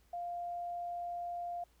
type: tone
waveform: sine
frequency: 698.5 Hz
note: F5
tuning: in tune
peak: -37 dBFS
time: 0.13-1.64 s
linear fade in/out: 5 ms
effects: added 57 Hz sine -67 dBFS peak until 1.8 s + pink hiss -71 dBFS RMS until 1.8 s